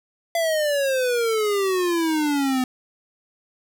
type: exponential sweep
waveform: square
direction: down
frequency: 680 to 252.2 Hz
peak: -20 dBFS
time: 0.35-2.64 s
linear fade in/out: 2 ms
effects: none